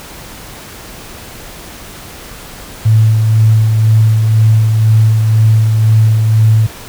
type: tone with tremolo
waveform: sine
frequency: 110 Hz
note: A2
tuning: in tune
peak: -4 dBFS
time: 2.85-6.67 s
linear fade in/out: 10 ms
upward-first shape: sine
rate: 2 Hz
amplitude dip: 35%
effects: pink hiss -31 dBFS RMS until 6.88 s